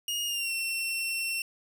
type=tone with pitch glide; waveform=sawtooth; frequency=2860 to 2710 Hz; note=F7 to E7; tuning=+41 to +47 cents; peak=-26 dBFS; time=0.08-1.42 s; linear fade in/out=2 ms; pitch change=-94 cents; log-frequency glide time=0.26-0.52 s; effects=none